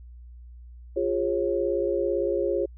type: tone cluster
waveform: sine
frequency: 349.9 / 407.8 / 545 Hz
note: F4 / G#4 / C#5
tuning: +3 / -32 / -29 cents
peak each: -27 dBFS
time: 0.96-2.66 s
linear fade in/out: 10 ms
effects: added 60 Hz sine -42 dBFS peak until 2.77 s